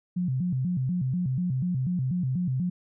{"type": "tone with vibrato", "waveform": "sine", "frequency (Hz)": 152.4, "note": "D#3", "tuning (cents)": -36, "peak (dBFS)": -24, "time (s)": [0.16, 2.7], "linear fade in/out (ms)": 10, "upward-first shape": "square", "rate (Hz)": 4.1, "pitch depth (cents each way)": 280, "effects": []}